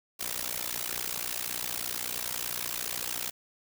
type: noise with amplitude modulation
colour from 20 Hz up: white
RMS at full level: -30 dBFS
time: 0.19-3.31 s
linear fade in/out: 20 ms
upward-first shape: sine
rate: 60 Hz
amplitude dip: 100%
effects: none